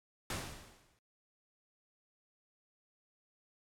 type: noise with exponential decay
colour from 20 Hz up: pink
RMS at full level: -36 dBFS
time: 0.3-0.99 s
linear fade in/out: 2 ms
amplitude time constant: 150 ms
effects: noise-tail reverb RT60 0.1 s tail -22 dB re dry + low-pass 11000 Hz 12 dB/octave